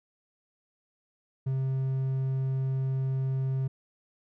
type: tone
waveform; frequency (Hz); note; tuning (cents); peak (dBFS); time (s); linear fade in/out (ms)
triangle; 132.8; C3; +26; -24; 1.46-3.68; 10
effects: none